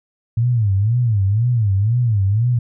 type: tone with vibrato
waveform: sine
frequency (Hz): 109.2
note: A2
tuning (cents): -13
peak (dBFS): -13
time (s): 0.37-2.59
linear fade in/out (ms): 5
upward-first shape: sine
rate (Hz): 2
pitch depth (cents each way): 220
effects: none